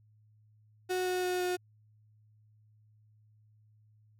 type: tone with pitch steps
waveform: 35% pulse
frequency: 367.1 / 365 / 362.9 / 360.8 Hz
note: F#4 / F#4 / F#4 / F#4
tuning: -14 / -24 / -34 / -44 cents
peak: -28 dBFS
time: 0.89-1.57 s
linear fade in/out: 20 ms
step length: 170 ms
effects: added 107 Hz sine -61 dBFS peak until 4.19 s